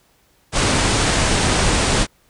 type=low-pass noise; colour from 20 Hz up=pink; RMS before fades=-17 dBFS; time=0.52-2.07 s; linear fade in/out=50 ms; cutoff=9600 Hz; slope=96 dB/octave; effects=pink hiss -58 dBFS RMS until 2.29 s